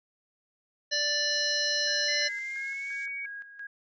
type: harmonic tone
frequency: 587.3 Hz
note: D5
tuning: in tune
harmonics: 1 / 3 / 5 / 7 / 9 / 10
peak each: -36 / -31 / -37 / -29 / -33 / -37 dBFS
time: 0.91-2.29 s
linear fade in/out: 20 ms
type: noise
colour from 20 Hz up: violet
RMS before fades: -42 dBFS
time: 1.31-3.06 s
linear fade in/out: 5 ms
type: tone with tremolo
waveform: sine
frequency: 1641 Hz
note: G#6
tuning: 21 cents flat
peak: -37 dBFS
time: 1.87-3.67 s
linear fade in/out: 5 ms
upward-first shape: square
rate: 2.9 Hz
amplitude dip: 65%
type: tone with pitch glide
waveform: sine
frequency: 2049 to 2247 Hz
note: C7 to C#7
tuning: -37 to +23 cents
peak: -33 dBFS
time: 2.08-3.26 s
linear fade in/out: 5 ms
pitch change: +160 cents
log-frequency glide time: 2.3-2.92 s
effects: resampled to 16000 Hz